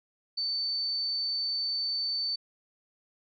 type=tone; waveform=sine; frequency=4535 Hz; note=C#8; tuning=39 cents sharp; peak=-28 dBFS; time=0.37-2.36 s; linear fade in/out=10 ms; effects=none